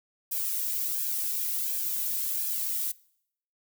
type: noise with flanger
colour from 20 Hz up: violet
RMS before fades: -30 dBFS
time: 0.31-2.92 s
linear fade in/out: 10 ms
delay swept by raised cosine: 1.2 to 2.14 ms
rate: 1.4 Hz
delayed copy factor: +0.6
effects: noise-tail reverb RT60 0.7 s tail -23 dB re dry